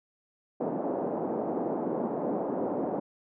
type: band-pass noise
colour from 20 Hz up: pink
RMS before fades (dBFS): -31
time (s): 0.6-3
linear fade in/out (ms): 10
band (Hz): 220 to 770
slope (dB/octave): 24
effects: none